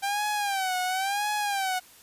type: tone with vibrato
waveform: sawtooth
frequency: 784 Hz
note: G5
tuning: in tune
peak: -22 dBFS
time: 0.02-1.8 s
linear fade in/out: 20 ms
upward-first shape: sine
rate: 0.96 Hz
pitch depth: 120 cents each way
effects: white hiss -53 dBFS RMS until 2.02 s + resampled to 32000 Hz